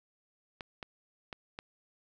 clicks, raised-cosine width 0.3 ms, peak -24 dBFS, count 4, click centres 0.608 / 0.828 / 1.328 / 1.589 s, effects none

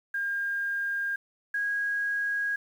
sine tone pair in turn, 1610 / 1643.8 Hz, G6 / G#6, +46 / -18 cents, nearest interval unison, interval 36 cents, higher second, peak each -27 / -26 dBFS, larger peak second, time 0.14-1.16 / 1.54-2.56 s, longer neither, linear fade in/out 5 ms, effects 9-bit

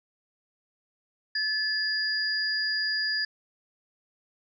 sine tone pair together, 1731 / 4859 Hz, A6 / D#8, -29 / -42 cents, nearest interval octave + tritone, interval 1787 cents, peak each -28 dBFS, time 1.35-3.25 s, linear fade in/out 5 ms, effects none

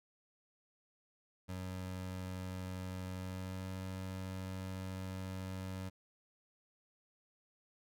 25% pulse tone with pitch glide, 92.5 to 93.95 Hz, F#2 to F#2, 0 to +27 cents, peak -37 dBFS, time 1.48-5.9 s, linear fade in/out 20 ms, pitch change +27 cents, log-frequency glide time 3.11-3.72 s, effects none

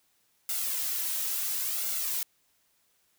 blue noise with flanger, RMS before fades -31 dBFS, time 0.49-2.23 s, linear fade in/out 2 ms, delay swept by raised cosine 1.4 to 3.2 ms, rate 0.72 Hz, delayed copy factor +0.6, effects white hiss -70 dBFS RMS until 3.18 s

